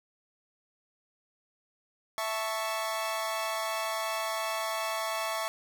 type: chord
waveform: sawtooth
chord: A major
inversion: second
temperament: equal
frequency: 659.3 / 880 / 1108.7 Hz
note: E5 / A5 / C#6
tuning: 0 / 0 / 0 cents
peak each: -30 / -33 / -31 dBFS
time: 2.18-5.48 s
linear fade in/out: 0 ms
effects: none